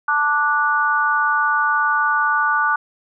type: chord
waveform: sine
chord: D major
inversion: second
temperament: just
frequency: 881 / 1174.7 / 1468.3 Hz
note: A5 / D6 / F#6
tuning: +2 / 0 / -14 cents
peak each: -22 / -19 / -18 dBFS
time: 0.08-2.76 s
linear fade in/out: 5 ms
effects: none